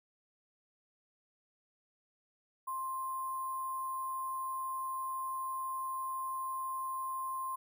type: tone with sample-and-hold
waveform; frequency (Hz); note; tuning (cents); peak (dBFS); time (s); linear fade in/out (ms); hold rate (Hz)
sine; 1052; C6; +9; -35; 2.67-7.56; 10; 11025
effects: none